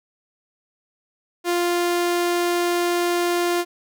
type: tone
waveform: sawtooth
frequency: 349.2 Hz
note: F4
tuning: in tune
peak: -15 dBFS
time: 1.44-3.65 s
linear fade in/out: 50 ms
effects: none